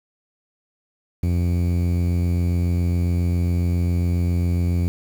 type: tone with low-pass filter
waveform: sawtooth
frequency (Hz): 87.31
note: F2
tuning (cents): 0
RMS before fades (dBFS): -20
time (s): 1.23-4.88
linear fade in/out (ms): 0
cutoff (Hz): 280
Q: 0.63
effects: 7-bit